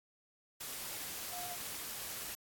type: tone in noise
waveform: sine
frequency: 714 Hz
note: F5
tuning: 38 cents sharp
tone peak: -45 dBFS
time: 1.32-1.55 s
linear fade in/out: 10 ms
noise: white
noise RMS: -43 dBFS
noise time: 0.6-2.35 s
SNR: -5 dB
effects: AAC 64 kbps